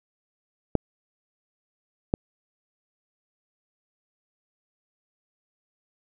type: clicks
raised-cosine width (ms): 2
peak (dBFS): -6 / -8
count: 2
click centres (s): 0.753 / 2.139
effects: none